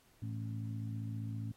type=harmonic tone; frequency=55 Hz; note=A1; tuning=in tune; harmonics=2 / 3 / 4 / 5; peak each=-38 / -51 / -47 / -48 dBFS; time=0.22-1.52 s; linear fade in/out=5 ms; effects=pink hiss -68 dBFS RMS until 1.56 s + AAC 48 kbps